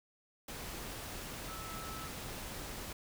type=tone in noise; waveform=sine; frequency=1308 Hz; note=E6; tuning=14 cents flat; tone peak=-47 dBFS; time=1.48-2.08 s; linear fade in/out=5 ms; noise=pink; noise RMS=-44 dBFS; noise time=0.48-2.93 s; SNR=-6 dB; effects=none